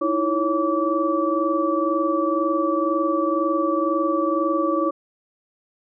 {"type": "tone cluster", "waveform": "sine", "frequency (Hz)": [313.4, 335.4, 555, 1154], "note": ["D#4", "E4", "C#5", "D6"], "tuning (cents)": [13, 30, 2, -31], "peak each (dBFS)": -24, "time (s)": [0.01, 4.91], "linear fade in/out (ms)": 10, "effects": []}